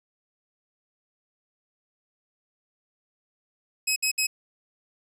15% pulse tone bursts, 2553 Hz, D#7, 44 cents sharp, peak -15 dBFS, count 3, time 3.87-4.27 s, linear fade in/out 10 ms, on 92 ms, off 62 ms, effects none

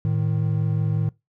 triangle tone pair together, 109.92 / 155.56 Hz, A2 / D#3, -1 / 0 cents, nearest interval tritone, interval 601 cents, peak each -20 / -21 dBFS, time 0.05-1.09 s, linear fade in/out 0 ms, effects noise-tail reverb RT60 0.2 s tail -21 dB re dry

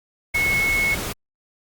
sine tone in noise, 2191 Hz, C#7, 21 cents flat, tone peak -18 dBFS, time 0.34-0.95 s, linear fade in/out 10 ms, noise pink, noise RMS -28 dBFS, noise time 0.34-1.13 s, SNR +7 dB, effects Opus 48 kbps

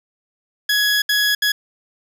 20% pulse tone bursts at uneven times, 1676 Hz, G#6, 15 cents sharp, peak -10 dBFS, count 3, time 0.69-1.02 / 1.09-1.35 / 1.42-1.52 s, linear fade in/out 5 ms, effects none

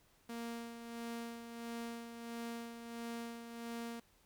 sawtooth tone with tremolo, 233.1 Hz, A#3, in tune, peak -37 dBFS, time 0.29-4 s, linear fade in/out 5 ms, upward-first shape sine, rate 1.5 Hz, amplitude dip 55%, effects pink hiss -70 dBFS RMS until 4.25 s

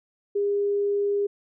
sine tone, 405.4 Hz, G#4, 42 cents flat, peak -21 dBFS, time 0.35-1.27 s, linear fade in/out 10 ms, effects none

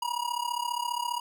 square tone with amplitude modulation, 960 Hz, B5, 49 cents flat, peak -26 dBFS, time 0.02-1.2 s, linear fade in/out 5 ms, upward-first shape sine, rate 34.9 Hz, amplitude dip 85%, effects none

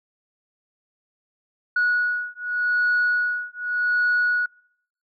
sine beating tone pair, 1461 / 1461.85 Hz, F#6 / F#6, -22 / -21 cents, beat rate 0.85 Hz, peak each -22 dBFS, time 1.76-4.46 s, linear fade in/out 5 ms, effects noise-tail reverb RT60 0.7 s tail -26 dB re dry + tanh soft clip ceiling -14 dBFS

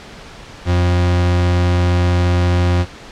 40% pulse tone, 88.5 Hz, F2, 23 cents sharp, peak -11 dBFS, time 0.65-2.86 s, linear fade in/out 50 ms, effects pink hiss -36 dBFS RMS until 3.11 s + low-pass 5000 Hz 12 dB/octave

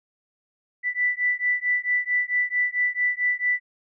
sine beating tone pair, 1975.5 / 1980 Hz, B6 / B6, 0 / +4 cents, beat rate 4.5 Hz, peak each -24 dBFS, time 0.83-3.6 s, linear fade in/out 50 ms, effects none

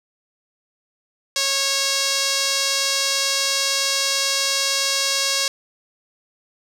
sawtooth tone with band-pass filter, 549 Hz, C#5, 17 cents flat, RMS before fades -21 dBFS, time 1.36-5.48 s, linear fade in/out 2 ms, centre 5400 Hz, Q 1.6, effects none

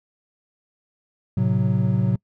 triangle chord, F# diminished, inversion first, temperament equal, 110 / 130.81 / 185 Hz, A2 / C3 / F#3, 0 / 0 / 0 cents, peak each -20 dBFS, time 1.37-2.16 s, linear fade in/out 5 ms, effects noise-tail reverb RT60 0.1 s tail -26 dB re dry

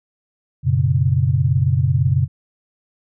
sine chord, F# suspended fourth, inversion none, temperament equal with one note detuned, 92.5 / 120.51 / 138.59 Hz, F#2 / B2 / C#3, 0 / -42 / 0 cents, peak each -19 / -18 / -17 dBFS, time 0.63-2.28 s, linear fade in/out 50 ms, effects none

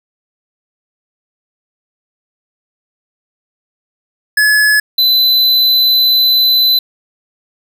square tone pair in turn, 1704 / 4018 Hz, G#6 / B7, +44 / +29 cents, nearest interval octave + minor third, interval 1485 cents, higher second, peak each -8 dBFS, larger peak neither, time 4.37-4.8 / 4.98-6.79 s, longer second, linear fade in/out 5 ms, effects none

